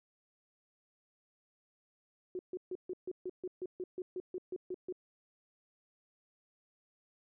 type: tone bursts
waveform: sine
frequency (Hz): 365.8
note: F#4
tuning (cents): -20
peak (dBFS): -36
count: 15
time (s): 2.35-4.925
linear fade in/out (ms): 2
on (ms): 41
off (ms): 140
effects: none